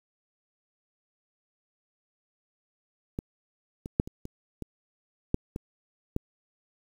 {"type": "clicks", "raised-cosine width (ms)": 3, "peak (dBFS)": [-18, -23, -8, -25, -25, -22, -10, -20, -15], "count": 9, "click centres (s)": [3.189, 3.859, 3.999, 4.075, 4.254, 4.623, 5.344, 5.561, 6.164], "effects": ["8-bit"]}